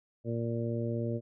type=harmonic tone; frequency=116.54 Hz; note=A#2; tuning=in tune; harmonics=1 / 2 / 3 / 4 / 5; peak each=-33 / -36 / -38 / -39 / -40 dBFS; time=0.24-1.21 s; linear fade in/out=50 ms; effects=none